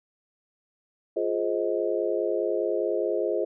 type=chord; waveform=sine; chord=F minor seventh; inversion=none; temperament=just; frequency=349.2 / 419.1 / 523.8 / 628.6 Hz; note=F4 / Ab4 / C5 / Eb5; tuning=0 / +16 / +2 / +18 cents; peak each=-29 / -28 / -30 / -30 dBFS; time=1.16-3.45 s; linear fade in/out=10 ms; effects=none